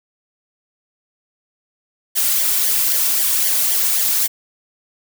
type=noise with flanger; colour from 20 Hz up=blue; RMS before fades=-17 dBFS; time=2.15-4.28 s; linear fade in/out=20 ms; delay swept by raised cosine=0.75 to 2.45 ms; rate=3.8 Hz; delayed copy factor=-0.7; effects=none